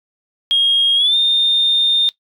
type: tone with pitch glide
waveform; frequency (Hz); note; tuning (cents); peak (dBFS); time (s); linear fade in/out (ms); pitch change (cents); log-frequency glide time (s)
sine; 3256 to 3634; G#7 to A#7; -35 to -45; -10; 0.51-2.09; 0; +190; 0.96-1.16
effects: noise-tail reverb RT60 0.1 s tail -18 dB re dry + tanh soft clip ceiling -6 dBFS